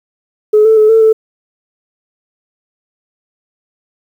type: tone with pitch steps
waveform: sine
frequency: 425.6 / 441.7 / 429.9 / 447.1 / 440 Hz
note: G#4 / A4 / A4 / A4 / A4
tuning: +42 / +7 / -40 / +28 / 0 cents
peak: -3 dBFS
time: 0.53-1.13 s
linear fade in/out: 10 ms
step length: 120 ms
effects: tanh soft clip ceiling 0 dBFS + 7-bit